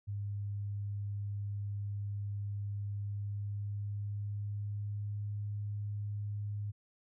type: tone with pitch glide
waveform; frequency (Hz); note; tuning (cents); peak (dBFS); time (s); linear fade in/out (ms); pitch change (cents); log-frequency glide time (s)
sine; 101.6 to 103.26; G#2 to G#2; -38 to -9; -35; 0.07-6.72; 20; +29; 2.9-5.24
effects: none